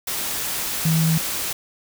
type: tone in noise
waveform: sine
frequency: 161.4 Hz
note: E3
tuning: 36 cents flat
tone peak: -16 dBFS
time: 0.85-1.18 s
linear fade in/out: 5 ms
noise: white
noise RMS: -26 dBFS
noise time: 0.07-1.53 s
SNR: +7 dB
effects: none